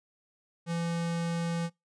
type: tone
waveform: square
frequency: 168.8 Hz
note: E3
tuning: 41 cents sharp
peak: -30 dBFS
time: 0.66-1.7 s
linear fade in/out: 50 ms
effects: noise-tail reverb RT60 0.2 s tail -23 dB re dry + resampled to 22050 Hz